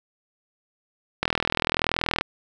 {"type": "click train", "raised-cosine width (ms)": 0.3, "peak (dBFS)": -5, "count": 41, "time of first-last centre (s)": [1.23, 2.21], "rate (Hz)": 40.8, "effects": []}